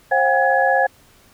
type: tone cluster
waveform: sine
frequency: 532 / 723 / 799 / 1687 Hz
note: C5 / F#5 / G5 / G#6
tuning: +29 / -40 / +33 / +27 cents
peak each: -19 dBFS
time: 0.11-0.87 s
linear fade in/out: 10 ms
effects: pink hiss -52 dBFS RMS until 1.33 s